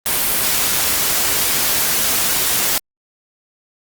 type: noise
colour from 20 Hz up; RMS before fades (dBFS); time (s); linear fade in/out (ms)
white; -17; 0.06-2.78; 0
effects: Opus 32 kbps